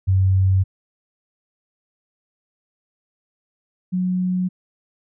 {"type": "tone pair in turn", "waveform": "sine", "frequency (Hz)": [94.9, 182.81], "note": ["F#2", "F#3"], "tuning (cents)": [44, -21], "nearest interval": "major seventh", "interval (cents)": 1135, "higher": "second", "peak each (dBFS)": [-13, -18], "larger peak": "first", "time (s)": [[0.07, 0.64], [3.92, 4.49]], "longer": "neither", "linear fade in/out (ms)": 20, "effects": []}